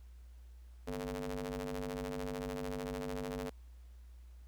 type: ring-modulated tone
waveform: sawtooth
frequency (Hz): 97.8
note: G2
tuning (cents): -4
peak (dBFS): -31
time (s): 0.87-3.5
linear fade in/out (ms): 10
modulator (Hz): 349
effects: added 60 Hz sine -51 dBFS peak until 4.47 s + pink hiss -72 dBFS RMS until 4.47 s